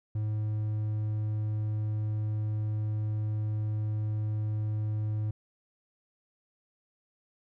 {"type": "tone", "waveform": "triangle", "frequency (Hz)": 107, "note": "A2", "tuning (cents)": -48, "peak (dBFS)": -26, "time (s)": [0.15, 5.31], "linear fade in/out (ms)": 5, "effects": []}